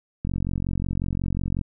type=click train; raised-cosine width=5 ms; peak=-14 dBFS; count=63; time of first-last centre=0.25-1.613 s; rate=45.5 Hz; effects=none